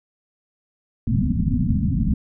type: low-pass noise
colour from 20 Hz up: white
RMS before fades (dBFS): -20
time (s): 1.07-2.14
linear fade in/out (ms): 2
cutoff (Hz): 260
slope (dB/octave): 96
effects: none